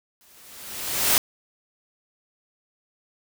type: noise with exponential growth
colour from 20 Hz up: white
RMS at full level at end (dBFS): -17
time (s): 0.21-1.18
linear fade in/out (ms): 0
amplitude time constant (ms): 210
effects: none